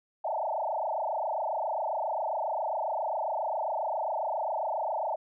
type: tone with frequency modulation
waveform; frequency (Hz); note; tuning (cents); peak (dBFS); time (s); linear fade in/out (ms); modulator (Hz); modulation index
sine; 755; F#5; +35; -28; 0.24-5.16; 10; 27.4; 5.6
effects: none